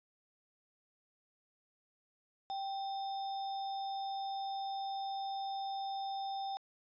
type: tone with sample-and-hold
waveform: sine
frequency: 783 Hz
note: G5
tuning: 2 cents flat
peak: -36 dBFS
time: 2.5-6.57 s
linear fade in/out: 0 ms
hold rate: 4410 Hz
effects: resampled to 16000 Hz